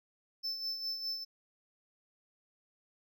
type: tone with tremolo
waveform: triangle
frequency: 5280 Hz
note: E8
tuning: 2 cents sharp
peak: -32 dBFS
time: 0.43-1.25 s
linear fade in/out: 20 ms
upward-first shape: sine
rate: 4.9 Hz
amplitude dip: 55%
effects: none